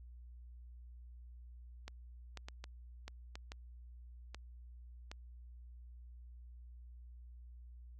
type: clicks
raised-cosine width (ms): 0.2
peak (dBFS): -29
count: 9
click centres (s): 1.88 / 2.373 / 2.485 / 2.641 / 3.08 / 3.355 / 3.519 / 4.346 / 5.115
effects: added 60 Hz sine -51 dBFS peak until 7.99 s + AAC 64 kbps